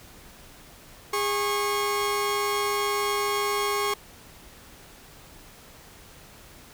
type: tone pair together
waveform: sawtooth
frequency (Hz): 409.4 / 1093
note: G#4 / C#6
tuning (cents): -25 / -25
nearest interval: octave + perfect fourth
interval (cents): 1700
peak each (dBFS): -23 / -23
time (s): 1.13-3.94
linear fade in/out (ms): 5
effects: pink hiss -49 dBFS RMS until 6.73 s

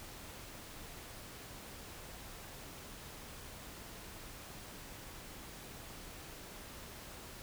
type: silence
effects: pink hiss -50 dBFS RMS until 7.42 s

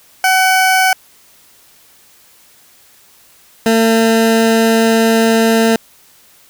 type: tone pair in turn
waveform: 20% pulse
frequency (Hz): 753 / 225.6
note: F#5 / A3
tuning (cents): +30 / +44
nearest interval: octave + major sixth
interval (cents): 2086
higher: first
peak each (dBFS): -4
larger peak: neither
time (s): 0.24-0.93 / 3.66-5.76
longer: second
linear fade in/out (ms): 2
effects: white hiss -47 dBFS RMS until 6.49 s

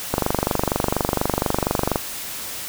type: click train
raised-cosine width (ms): 1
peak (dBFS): -4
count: 45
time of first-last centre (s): 0.14-1.958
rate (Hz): 24.2
effects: white hiss -31 dBFS RMS until 2.68 s

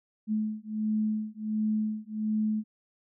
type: beating tone pair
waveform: sine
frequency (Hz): 214.6 / 216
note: A3 / A3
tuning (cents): -43 / -32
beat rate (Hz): 1.4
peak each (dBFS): -30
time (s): 0.27-2.64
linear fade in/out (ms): 50
effects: none

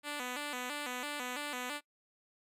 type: tone with vibrato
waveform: 5% pulse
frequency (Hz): 270.2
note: C#4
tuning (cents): -44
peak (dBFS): -26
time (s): 0.03-1.81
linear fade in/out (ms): 50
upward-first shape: square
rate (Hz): 3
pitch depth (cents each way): 140
effects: noise-tail reverb RT60 0.1 s tail -22 dB re dry + resampled to 32000 Hz

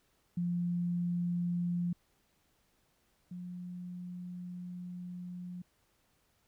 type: tone pair in turn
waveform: sine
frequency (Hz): 174.61 / 178.38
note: F3 / F3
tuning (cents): 0 / +37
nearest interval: unison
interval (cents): 37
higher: second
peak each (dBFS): -30 / -40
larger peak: first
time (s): 0.37-1.93 / 3.31-5.62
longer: second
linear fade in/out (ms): 5
effects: pink hiss -73 dBFS RMS until 6.47 s

